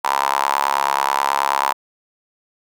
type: tone with high-pass filter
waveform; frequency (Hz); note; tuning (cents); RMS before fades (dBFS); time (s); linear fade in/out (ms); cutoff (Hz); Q
sawtooth; 69.3; C#2; 0; -19; 0.04-1.73; 10; 940; 5.8
effects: none